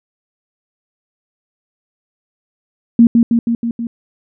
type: tone with echo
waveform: sine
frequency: 233.1 Hz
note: A#3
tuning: in tune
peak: -3 dBFS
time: 2.99-3.07 s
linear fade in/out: 2 ms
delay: 160 ms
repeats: 5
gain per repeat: -3 dB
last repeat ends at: 3.87 s
effects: none